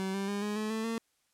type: tone with pitch steps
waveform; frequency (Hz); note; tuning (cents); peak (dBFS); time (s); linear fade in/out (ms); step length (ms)
30% pulse; 190.8 / 196.5 / 202.4 / 208.4 / 214.7 / 221.1 / 227.7; G3 / G3 / G#3 / G#3 / A3 / A3 / A#3; -47 / +4 / -44 / +6 / -42 / +9 / -40; -29; 0-0.98; 0; 140
effects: white hiss -74 dBFS RMS until 1.33 s + low-pass 11000 Hz 12 dB/octave